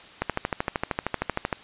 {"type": "click train", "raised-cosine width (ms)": 0.5, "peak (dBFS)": -9, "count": 18, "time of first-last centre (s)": [0.22, 1.528], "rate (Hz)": 13, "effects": ["white hiss -47 dBFS RMS until 1.63 s", "resampled to 8000 Hz"]}